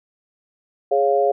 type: chord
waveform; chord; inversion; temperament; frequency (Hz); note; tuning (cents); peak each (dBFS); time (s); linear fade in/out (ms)
sine; Db major; second; equal; 415.3 / 554.4 / 698.5; Ab4 / Db5 / F5; 0 / 0 / 0; -19; 0.91-1.32; 10
effects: none